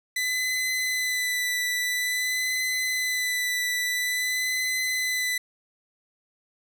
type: tone with vibrato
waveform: sawtooth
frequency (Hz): 2000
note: B6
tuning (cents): +21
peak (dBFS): -21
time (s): 0.16-5.38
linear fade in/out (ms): 5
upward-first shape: sine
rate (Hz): 0.49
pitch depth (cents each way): 21
effects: none